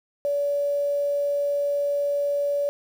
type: tone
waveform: sine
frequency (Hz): 572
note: D5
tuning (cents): -46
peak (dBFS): -21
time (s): 0.25-2.69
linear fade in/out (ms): 0
effects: 8-bit